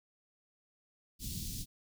pink band-stop noise, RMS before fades -40 dBFS, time 1.19-1.66 s, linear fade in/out 50 ms, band 240 to 3800 Hz, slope 24 dB/octave, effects none

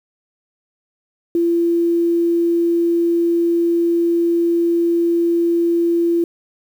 sine tone with quantisation, 340 Hz, F4, 46 cents flat, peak -13 dBFS, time 1.35-6.24 s, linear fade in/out 2 ms, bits 7, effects none

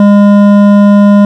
sine tone with hard clipping, 203.5 Hz, G#3, 35 cents flat, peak -3 dBFS, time 0-1.25 s, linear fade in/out 2 ms, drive 11 dB, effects none

